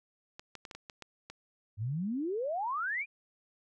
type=clicks; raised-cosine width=0.2 ms; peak=-27 dBFS; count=8; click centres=0.395 / 0.553 / 0.652 / 0.712 / 0.75 / 0.898 / 1.023 / 1.3 s
type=exponential sweep; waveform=sine; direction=up; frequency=98 to 2489 Hz; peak=-31 dBFS; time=1.77-3.06 s; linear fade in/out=50 ms
effects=none